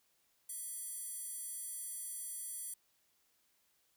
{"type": "tone with high-pass filter", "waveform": "square", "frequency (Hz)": 659.3, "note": "E5", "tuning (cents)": 0, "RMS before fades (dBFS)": -44, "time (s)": [0.49, 2.74], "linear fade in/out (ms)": 5, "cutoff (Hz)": 10000, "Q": 3.3, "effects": ["white hiss -75 dBFS RMS until 3.96 s"]}